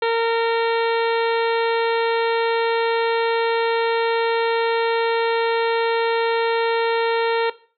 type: harmonic tone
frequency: 459.4 Hz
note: A#4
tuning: 25 cents flat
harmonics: 1 / 2 / 3 / 4 / 5 / 6 / 7 / 8 / 9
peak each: -18 / -24 / -28 / -30 / -32 / -34 / -35 / -36 / -37 dBFS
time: 0.02-7.5 s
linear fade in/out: 5 ms
effects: noise-tail reverb RT60 0.4 s tail -17 dB re dry